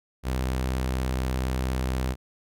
sawtooth tone with vibrato, 64.2 Hz, C2, 32 cents flat, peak -21 dBFS, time 0.23-2.16 s, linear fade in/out 50 ms, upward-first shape sine, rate 17 Hz, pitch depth 28 cents each way, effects none

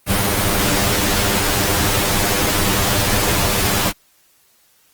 pink noise with comb filter, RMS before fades -17 dBFS, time 0.06-3.93 s, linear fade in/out 50 ms, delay 10 ms, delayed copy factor +1, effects white hiss -56 dBFS RMS until 4.93 s + Opus 32 kbps

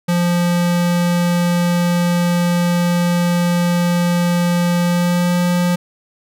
square tone with pitch glide, 174.5 to 176.43 Hz, F3 to F3, -1 to +18 cents, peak -14 dBFS, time 0.08-5.76 s, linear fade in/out 10 ms, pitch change +19 cents, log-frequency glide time 4.82-5.36 s, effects none

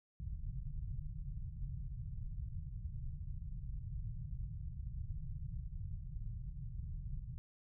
pink low-pass noise, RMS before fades -43 dBFS, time 0.2-7.38 s, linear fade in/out 0 ms, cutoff 150 Hz, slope 48 dB/octave, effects none

